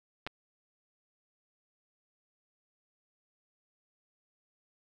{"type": "clicks", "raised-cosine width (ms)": 0.3, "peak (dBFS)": [-20, -25], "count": 2, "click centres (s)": [0.266, 0.273], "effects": []}